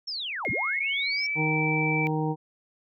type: linear two-way sweep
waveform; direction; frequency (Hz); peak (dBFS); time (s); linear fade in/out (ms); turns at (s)
sine; down then up; 5530 to 73.42 to 5530; -30; 0.07-1.27; 10; 0.5
type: tone with pitch glide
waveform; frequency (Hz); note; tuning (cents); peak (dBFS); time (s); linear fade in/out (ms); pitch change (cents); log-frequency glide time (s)
sine; 2143 to 2323; C7 to D7; +41 to -20; -26; 0.45-2.07; 0; +139; 0.61-1.38
type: harmonic tone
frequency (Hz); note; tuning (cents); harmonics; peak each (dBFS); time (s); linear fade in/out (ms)
155.56; D#3; 0; 1 / 2 / 3 / 5 / 6; -27 / -30 / -32 / -34 / -35; 1.35-2.36; 50
effects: none